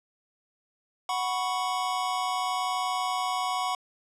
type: chord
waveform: square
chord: F# suspended fourth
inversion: none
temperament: equal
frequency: 740 / 987.8 / 1108.7 Hz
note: F#5 / B5 / C#6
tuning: 0 / 0 / 0 cents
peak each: -31 / -33 / -32 dBFS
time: 1.09-3.75 s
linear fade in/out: 2 ms
effects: low-pass 9000 Hz 12 dB/octave